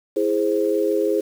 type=chord; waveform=sine; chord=E augmented; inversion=none; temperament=equal; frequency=329.6 / 415.3 / 523.3 Hz; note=E4 / G#4 / B#4; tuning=0 / 0 / 0 cents; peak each=-23 / -20 / -23 dBFS; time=0.16-1.21 s; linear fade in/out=10 ms; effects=7-bit